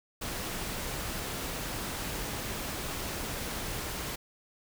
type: noise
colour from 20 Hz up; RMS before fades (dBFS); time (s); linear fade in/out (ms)
pink; -36; 0.21-4.16; 10
effects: none